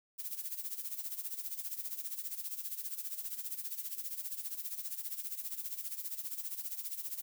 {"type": "noise with tremolo", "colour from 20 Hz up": "violet", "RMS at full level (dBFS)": -38, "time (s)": [0.18, 7.22], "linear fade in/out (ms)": 20, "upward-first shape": "sine", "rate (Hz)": 15, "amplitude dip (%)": 75, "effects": []}